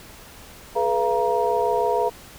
sine tone cluster, 423.9 / 490.2 / 685 / 942 Hz, G#4 / B4 / F5 / A#5, +35 / -13 / -34 / +18 cents, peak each -24 dBFS, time 0.75-2.1 s, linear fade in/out 20 ms, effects pink hiss -44 dBFS RMS until 2.38 s

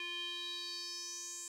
square tone with band-pass filter sweep, 349.2 Hz, F4, in tune, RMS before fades -43 dBFS, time 0-1.48 s, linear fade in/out 2 ms, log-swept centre 2700 to 7600 Hz, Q 5.4, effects none

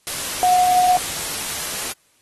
sine tone in noise, 728 Hz, F#5, 28 cents flat, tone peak -13 dBFS, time 0.43-0.97 s, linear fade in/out 0 ms, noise white, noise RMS -26 dBFS, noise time 0.07-1.92 s, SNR +10 dB, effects white hiss -60 dBFS RMS until 2.21 s + AAC 32 kbps

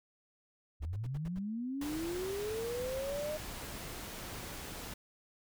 sine linear sweep, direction up, 65.41 to 620 Hz, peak -35 dBFS, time 0.8-3.38 s, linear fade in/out 20 ms
brown noise bursts, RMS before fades -45 dBFS, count 6, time 0.82-1.39 s, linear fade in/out 5 ms, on 35 ms, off 72 ms
pink noise, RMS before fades -44 dBFS, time 1.81-4.94 s, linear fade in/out 5 ms
effects none

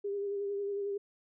sine tone with vibrato, 402.1 Hz, G4, 44 cents sharp, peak -32 dBFS, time 0.04-0.98 s, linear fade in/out 10 ms, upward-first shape sine, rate 11 Hz, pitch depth 26 cents each way, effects none

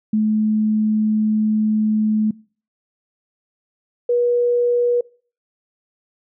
sine tone pair in turn, 215.2 / 483.1 Hz, A3 / B4, -38 / -38 cents, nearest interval octave + major second, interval 1400 cents, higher second, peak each -14 dBFS, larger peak neither, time 0.13-2.31 / 4.09-5.01 s, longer first, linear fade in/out 5 ms, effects noise-tail reverb RT60 0.4 s tail -23 dB re dry

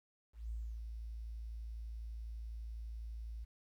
sine tone with ADSR envelope, 56 Hz, A1, 31 cents sharp, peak -38 dBFS, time 0.33-3.45 s, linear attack 170 ms, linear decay 290 ms, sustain -4 dB, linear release 16 ms, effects 12-bit

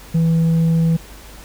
sine tone with tanh clipping, 164.3 Hz, E3, 5 cents flat, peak -13 dBFS, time 0.14-0.97 s, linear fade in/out 10 ms, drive 3 dB, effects added 50 Hz sine -39 dBFS peak until 1.44 s + pink hiss -41 dBFS RMS until 1.44 s

